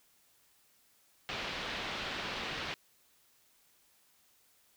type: low-pass noise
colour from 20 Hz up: white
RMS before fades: -39 dBFS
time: 1.29-2.74 s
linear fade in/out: 0 ms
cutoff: 3800 Hz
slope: 24 dB/octave
effects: white hiss -68 dBFS RMS until 4.76 s